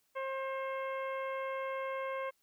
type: harmonic tone with a mistuned harmonic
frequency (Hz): 534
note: C5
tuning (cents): +35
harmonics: 1 / 2 / 3 / 4 / 5 / 6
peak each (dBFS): -37 / -40 / -47 / -46 / -54 / -59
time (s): 0.15-2.31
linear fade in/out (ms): 20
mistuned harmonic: 3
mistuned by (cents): -17
effects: white hiss -75 dBFS RMS until 2.42 s